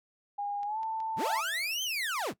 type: tone with pitch glide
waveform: sine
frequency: 814 to 887.7 Hz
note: G#5 to A5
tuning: -35 to +15 cents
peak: -31 dBFS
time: 0.38-1.41 s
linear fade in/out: 10 ms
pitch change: +150 cents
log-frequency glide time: 0.65-0.79 s
type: clicks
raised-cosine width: 0.2 ms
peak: -35 dBFS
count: 3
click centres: 0.632 / 0.832 / 1.003 s
type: linear two-way sweep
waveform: 30% pulse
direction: up then down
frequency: 65.41 to 3171 to 65.41 Hz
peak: -28 dBFS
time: 1.16-2.34 s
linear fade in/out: 50 ms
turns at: 1.83 s
type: tone with exponential decay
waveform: 35% pulse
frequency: 659.3 Hz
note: E5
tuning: in tune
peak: -34 dBFS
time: 1.25-1.99 s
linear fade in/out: 2 ms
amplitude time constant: 160 ms
effects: noise-tail reverb RT60 0.1 s tail -19 dB re dry